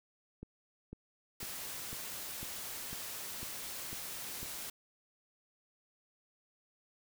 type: click train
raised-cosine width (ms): 3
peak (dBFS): -32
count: 9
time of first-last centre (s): 0.43-4.43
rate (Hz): 2
type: noise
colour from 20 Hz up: white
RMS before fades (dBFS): -43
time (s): 1.4-4.7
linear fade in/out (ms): 5
effects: none